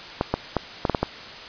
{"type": "clicks", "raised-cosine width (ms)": 1, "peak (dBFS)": -6, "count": 7, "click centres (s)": [0.211, 0.34, 0.567, 0.852, 0.897, 0.948, 1.03], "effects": ["white hiss -38 dBFS RMS until 1.48 s", "resampled to 11025 Hz"]}